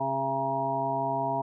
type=harmonic tone with a mistuned harmonic; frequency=135.3 Hz; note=C#3; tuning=42 cents flat; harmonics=1 / 2 / 3 / 5 / 6 / 7; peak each=-37 / -37 / -38 / -30 / -35 / -30 dBFS; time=0-1.42 s; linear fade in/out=10 ms; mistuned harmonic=6; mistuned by=+23 cents; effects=none